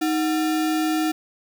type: tone with sample-and-hold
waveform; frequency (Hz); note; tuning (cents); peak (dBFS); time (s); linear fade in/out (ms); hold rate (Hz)
sine; 313.3; D#4; +12; -19; 0.01-1.12; 10; 1050
effects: none